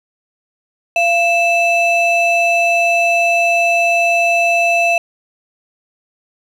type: ring-modulated tone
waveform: triangle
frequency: 1661.2 Hz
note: G#6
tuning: in tune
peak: -6 dBFS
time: 0.96-4.98 s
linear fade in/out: 2 ms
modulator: 976 Hz
effects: none